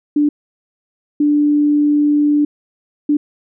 sine tone bursts at uneven times, 294.3 Hz, D4, 4 cents sharp, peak -10 dBFS, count 3, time 0.16-0.29 / 1.2-2.45 / 3.09-3.17 s, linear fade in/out 5 ms, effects none

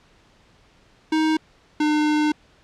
square tone pair in turn, 314.3 / 302.2 Hz, D#4 / D4, +18 / +50 cents, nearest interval minor second, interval 68 cents, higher first, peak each -18 dBFS, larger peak neither, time 1.12-1.37 / 1.8-2.32 s, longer second, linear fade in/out 5 ms, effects pink hiss -56 dBFS RMS until 2.63 s + low-pass 5000 Hz 12 dB/octave

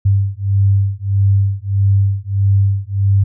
sine beating tone pair, 98 / 99.6 Hz, G2 / G2, 0 / +28 cents, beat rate 1.6 Hz, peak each -14 dBFS, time 0.05-3.24 s, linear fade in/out 10 ms, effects none

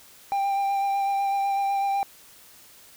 triangle tone with vibrato, 792 Hz, G5, 18 cents sharp, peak -20 dBFS, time 0.32-2.03 s, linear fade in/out 0 ms, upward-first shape sine, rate 8 Hz, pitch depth 15 cents each way, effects white hiss -51 dBFS RMS until 2.96 s

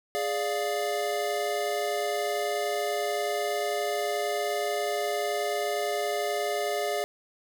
square chord, D diminished, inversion second, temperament equal, 415.3 / 587.3 / 698.5 Hz, Ab4 / D5 / F5, 0 / 0 / 0 cents, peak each -32 dBFS, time 0.15-7.04 s, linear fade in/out 0 ms, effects none

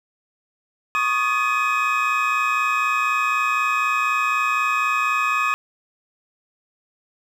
triangle tone cluster, 1111 / 1235 / 1713 / 2520 Hz, C#6 / D#6 / A6 / D#7, +4 / -13 / -47 / +21 cents, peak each -22 / -21 / -27 / -21 dBFS, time 0.95-5.54 s, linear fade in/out 0 ms, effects none

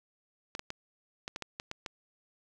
clicks, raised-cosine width 0.2 ms, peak -20 dBFS, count 9, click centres 0.551 / 0.594 / 0.704 / 1.279 / 1.361 / 1.423 / 1.599 / 1.714 / 1.862 s, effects none

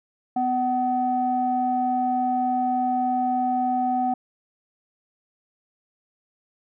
square tone with low-pass filter, 251.3 Hz, B3, 30 cents sharp, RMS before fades -23 dBFS, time 0.36-4.14 s, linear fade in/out 5 ms, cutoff 720 Hz, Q 7.3, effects none

